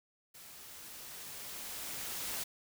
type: noise with level ramp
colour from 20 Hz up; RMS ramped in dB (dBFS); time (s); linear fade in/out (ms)
white; -53 to -38; 0.34-2.44; 10
effects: none